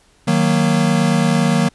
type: chord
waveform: square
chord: D# minor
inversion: none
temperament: equal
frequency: 155.56 / 185 / 233.1 Hz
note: D#3 / F#3 / A#3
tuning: 0 / 0 / 0 cents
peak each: -18 dBFS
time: 0.27-1.69 s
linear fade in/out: 10 ms
effects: pink hiss -54 dBFS RMS until 1.74 s + resampled to 24000 Hz